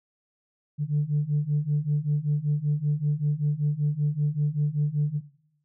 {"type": "beating tone pair", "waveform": "sine", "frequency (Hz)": [145.1, 150.3], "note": ["D3", "D3"], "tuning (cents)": [-21, 40], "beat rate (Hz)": 5.2, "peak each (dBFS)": -24, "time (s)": [0.78, 5.21], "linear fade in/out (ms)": 50, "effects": ["noise-tail reverb RT60 0.7 s tail -17 dB re dry", "tanh soft clip ceiling -17 dBFS"]}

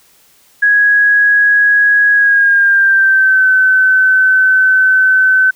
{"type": "tone with pitch glide", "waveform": "sine", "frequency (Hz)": [1661.2, 1523.3], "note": ["G#6", "F#6"], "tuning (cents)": [0, 50], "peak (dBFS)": -6, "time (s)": [0.62, 5.51], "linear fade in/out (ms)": 10, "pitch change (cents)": -150, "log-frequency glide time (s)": [2.13, 3.47], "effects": ["white hiss -49 dBFS RMS until 5.55 s"]}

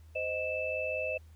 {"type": "tone cluster", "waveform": "sine", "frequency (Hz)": [518, 623, 2636], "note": ["C5", "D#5", "E7"], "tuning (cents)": [-17, 2, -1], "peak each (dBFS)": [-36, -35, -35], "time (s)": [0.15, 1.18], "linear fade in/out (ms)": 10, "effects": ["added 79 Hz sine -51 dBFS peak until 1.35 s", "pink hiss -68 dBFS RMS until 1.35 s"]}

